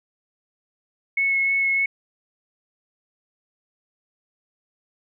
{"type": "tone with vibrato", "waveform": "sine", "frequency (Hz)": 2191, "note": "C#7", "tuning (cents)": -21, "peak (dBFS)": -18, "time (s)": [1.17, 1.86], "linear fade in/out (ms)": 5, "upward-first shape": "sine", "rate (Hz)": 3.3, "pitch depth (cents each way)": 10, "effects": []}